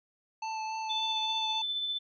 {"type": "tone with vibrato", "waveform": "square", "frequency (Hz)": 880, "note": "A5", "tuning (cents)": 0, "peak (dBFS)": -34, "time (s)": [0.42, 1.62], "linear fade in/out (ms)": 5, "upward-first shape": "sine", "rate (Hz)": 3.5, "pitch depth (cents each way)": 12}
{"type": "tone with tremolo", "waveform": "sine", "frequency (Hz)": 3520, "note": "A7", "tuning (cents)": 0, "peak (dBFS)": -29, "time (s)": [0.89, 1.99], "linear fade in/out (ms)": 20, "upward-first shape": "sine", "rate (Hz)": 15, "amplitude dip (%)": 30}
{"effects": ["resampled to 16000 Hz"]}